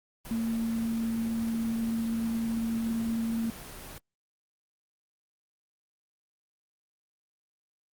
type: tone in noise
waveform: sine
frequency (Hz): 227.6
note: A#3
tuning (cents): -41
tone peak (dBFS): -27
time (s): 0.31-3.5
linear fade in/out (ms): 0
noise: pink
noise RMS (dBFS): -43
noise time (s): 0.25-3.98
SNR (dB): +13
effects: Opus 24 kbps

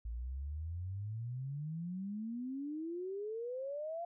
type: exponential sweep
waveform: sine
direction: up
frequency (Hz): 55 to 698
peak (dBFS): -38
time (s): 0.05-4.05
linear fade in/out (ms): 5
effects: none

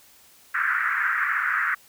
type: band-pass noise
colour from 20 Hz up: pink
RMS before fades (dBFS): -24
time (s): 0.54-1.75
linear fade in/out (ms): 10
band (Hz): 1300 to 1900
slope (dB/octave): 48
effects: white hiss -54 dBFS RMS until 1.88 s

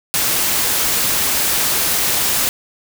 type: noise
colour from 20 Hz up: white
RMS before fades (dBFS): -17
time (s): 0.14-2.49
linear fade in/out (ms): 0
effects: none

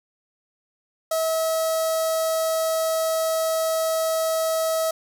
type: tone with notch filter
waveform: sawtooth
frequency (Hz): 645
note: E5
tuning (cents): -38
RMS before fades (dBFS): -23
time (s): 1.11-4.91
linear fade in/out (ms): 5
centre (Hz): 2400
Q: 0.65
effects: none

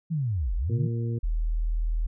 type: linear two-way sweep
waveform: sine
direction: down then up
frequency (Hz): 170.4 to 37.01 to 170.4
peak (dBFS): -24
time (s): 0.1-0.88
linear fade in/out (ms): 20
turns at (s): 0.55
type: harmonic tone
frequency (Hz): 116.54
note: A#2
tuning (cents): 0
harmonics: 1 / 2 / 3 / 4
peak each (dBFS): -26 / -36 / -38 / -41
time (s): 0.69-1.19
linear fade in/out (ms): 10
type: tone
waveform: sine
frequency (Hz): 40.14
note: E1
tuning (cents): -45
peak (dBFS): -23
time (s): 1.23-2.07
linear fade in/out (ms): 10
effects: none

